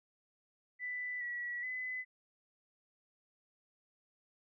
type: tone with pitch steps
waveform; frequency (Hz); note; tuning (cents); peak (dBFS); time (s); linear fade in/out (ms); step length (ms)
sine; 1987 / 1935 / 2014; B6 / B6 / B6; +10 / -36 / +33; -37; 0.79-2.05; 50; 420
effects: none